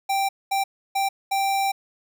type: tone bursts at uneven times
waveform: square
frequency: 784 Hz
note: G5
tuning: in tune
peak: -21 dBFS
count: 4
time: 0.09-0.29 / 0.51-0.64 / 0.95-1.09 / 1.31-1.72 s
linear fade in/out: 10 ms
effects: none